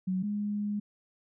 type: tone pair in turn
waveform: sine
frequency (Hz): 186.2 / 206.8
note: F#3 / G#3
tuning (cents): +11 / -7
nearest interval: major second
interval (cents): 182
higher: second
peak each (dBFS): -27 / -29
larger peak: first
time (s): 0.07-0.23 / 0.23-0.8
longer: second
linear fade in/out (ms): 10
effects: none